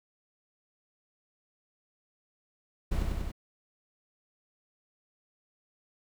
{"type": "noise with echo", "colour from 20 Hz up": "brown", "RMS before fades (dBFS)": -29, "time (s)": [2.91, 3.03], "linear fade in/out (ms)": 10, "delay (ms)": 96, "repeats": 3, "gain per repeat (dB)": -2, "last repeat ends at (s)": 3.318, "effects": []}